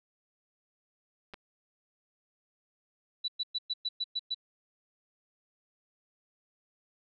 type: clicks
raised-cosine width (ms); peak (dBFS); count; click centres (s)
0.3; -29; 2; 1.337 / 1.342
type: tone bursts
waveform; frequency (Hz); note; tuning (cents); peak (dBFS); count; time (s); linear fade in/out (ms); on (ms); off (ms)
sine; 3951; B7; 0; -29; 8; 3.24-4.346; 10; 42; 110
effects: none